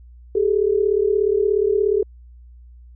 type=tone pair together; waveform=sine; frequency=393.6 / 430.5 Hz; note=G4 / A4; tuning=+7 / -38 cents; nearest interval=major second; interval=155 cents; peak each=-18 / -18 dBFS; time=0.35-2.03 s; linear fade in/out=5 ms; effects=added 60 Hz sine -41 dBFS peak until 2.95 s